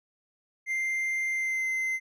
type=tone with pitch glide; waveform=triangle; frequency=2093 to 2068 Hz; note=C7 to C7; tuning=0 to -21 cents; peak=-25 dBFS; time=0.66-2 s; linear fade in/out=50 ms; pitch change=-21 cents; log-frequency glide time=1.3-1.67 s; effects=none